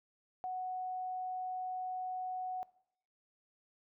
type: tone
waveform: sine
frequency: 740 Hz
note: F#5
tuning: in tune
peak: -36 dBFS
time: 0.44-2.63 s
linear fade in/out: 0 ms
effects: noise-tail reverb RT60 0.7 s tail -20 dB re dry